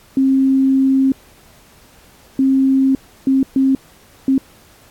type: tone bursts at uneven times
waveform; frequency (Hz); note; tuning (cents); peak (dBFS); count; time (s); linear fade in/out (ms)
sine; 267.3; C4; +37; -10; 5; 0.17-1.12 / 2.39-2.95 / 3.27-3.43 / 3.56-3.75 / 4.28-4.38; 2
effects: pink hiss -48 dBFS RMS until 4.9 s + AAC 64 kbps